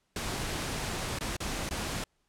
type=noise with dropouts; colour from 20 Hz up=pink; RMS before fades=-34 dBFS; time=0.16-2.04 s; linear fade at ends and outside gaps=2 ms; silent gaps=1.188-1.208 / 1.367-1.403 / 1.691-1.709 s; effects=pink hiss -75 dBFS RMS until 2.28 s + low-pass 10000 Hz 12 dB/octave